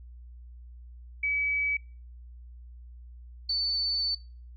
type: tone pair in turn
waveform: sine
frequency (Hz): 2284 / 4508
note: D7 / C#8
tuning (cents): -49 / +28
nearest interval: octave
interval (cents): 1177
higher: second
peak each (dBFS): -25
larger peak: neither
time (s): 1.23-1.77 / 3.49-4.15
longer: second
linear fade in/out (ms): 5
effects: noise-tail reverb RT60 0.4 s tail -26 dB re dry + added 60 Hz sine -44 dBFS peak until 4.56 s